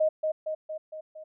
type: tone with echo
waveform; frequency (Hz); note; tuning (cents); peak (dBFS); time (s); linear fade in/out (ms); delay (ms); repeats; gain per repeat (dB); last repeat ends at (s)
sine; 624; D#5; +5; -20; 0-0.09; 10; 230; 5; -4; 1.24
effects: none